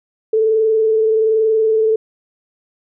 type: tone with frequency modulation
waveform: sine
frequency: 440 Hz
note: A4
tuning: in tune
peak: -11 dBFS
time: 0.33-1.96 s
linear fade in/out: 5 ms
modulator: 21.2 Hz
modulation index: 0.3
effects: none